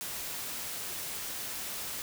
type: noise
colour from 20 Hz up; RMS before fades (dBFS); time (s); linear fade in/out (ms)
white; -38; 0.01-2.02; 0
effects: none